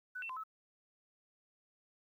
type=tone with pitch steps; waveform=sine; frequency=1494 / 2692 / 1030 / 1297 Hz; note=F#6 / E7 / C6 / E6; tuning=+16 / +36 / -28 / -28 cents; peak=-40 dBFS; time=0.15-0.438 s; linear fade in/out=10 ms; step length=72 ms; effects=12-bit